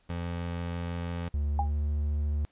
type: tone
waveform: 25% pulse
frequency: 86 Hz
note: F2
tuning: 26 cents flat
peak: -28 dBFS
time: 0.09-1.29 s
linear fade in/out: 10 ms
type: tone with pitch glide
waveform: triangle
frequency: 72.7 to 73.84 Hz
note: D2 to D2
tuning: -17 to +10 cents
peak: -24 dBFS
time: 1.34-2.45 s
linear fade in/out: 0 ms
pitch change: +27 cents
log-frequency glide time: 1.48-1.75 s
type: tone with exponential decay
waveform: sine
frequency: 809 Hz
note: G#5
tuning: 46 cents flat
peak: -23 dBFS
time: 1.59-1.72 s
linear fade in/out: 2 ms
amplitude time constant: 28 ms
effects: pink hiss -68 dBFS RMS until 2.51 s + resampled to 8000 Hz